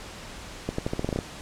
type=accelerating click train; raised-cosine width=2 ms; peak=-13 dBFS; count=10; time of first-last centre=0.69-1.189 s; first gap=94 ms; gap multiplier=0.86; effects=pink hiss -41 dBFS RMS until 1.41 s + low-pass 8000 Hz 12 dB/octave